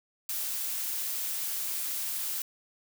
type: noise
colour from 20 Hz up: blue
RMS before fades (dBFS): -33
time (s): 0.29-2.42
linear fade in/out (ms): 2
effects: none